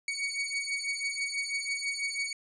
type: beating tone pair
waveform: sawtooth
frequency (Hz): 2238 / 2244.1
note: C#7 / C#7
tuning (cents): +16 / +21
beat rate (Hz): 6.1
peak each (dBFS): -31 / -30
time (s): 0.08-2.33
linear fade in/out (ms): 2
effects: resampled to 22050 Hz